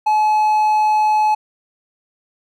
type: tone with hard clipping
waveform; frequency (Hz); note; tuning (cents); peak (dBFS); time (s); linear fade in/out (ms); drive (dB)
triangle; 855; A5; -50; -13; 0.06-1.35; 10; 6
effects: none